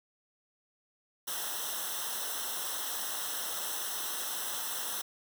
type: noise with comb filter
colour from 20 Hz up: white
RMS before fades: -36 dBFS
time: 1.27-5.02 s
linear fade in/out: 10 ms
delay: 0.43 ms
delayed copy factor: -0.9
effects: none